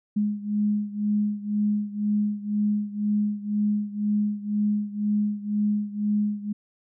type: beating tone pair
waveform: sine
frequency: 207.7 / 209.7 Hz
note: G#3 / G#3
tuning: 0 / +17 cents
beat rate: 2 Hz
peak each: -24 / -27 dBFS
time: 0.16-6.53 s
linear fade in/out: 10 ms
effects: none